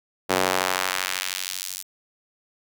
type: tone with high-pass filter sweep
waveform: sawtooth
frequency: 92.9 Hz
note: F#2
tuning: 7 cents sharp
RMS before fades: -26 dBFS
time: 0.29-1.83 s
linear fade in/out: 20 ms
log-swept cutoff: 410 to 6800 Hz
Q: 0.81
effects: none